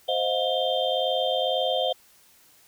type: tone cluster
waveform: sine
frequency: 521 / 629 / 711 / 3165 / 3578 Hz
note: C5 / D#5 / F5 / G7 / A7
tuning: -7 / +19 / +31 / +16 / +28 cents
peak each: -27 / -28 / -28 / -29 / -34 dBFS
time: 0.08-1.93 s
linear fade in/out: 10 ms
effects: white hiss -57 dBFS RMS until 2.67 s